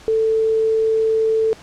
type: tone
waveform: sine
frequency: 443 Hz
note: A4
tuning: 12 cents sharp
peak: -14 dBFS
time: 0.08-1.53 s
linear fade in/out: 0 ms
effects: pink hiss -43 dBFS RMS until 1.62 s + low-pass 7000 Hz 12 dB/octave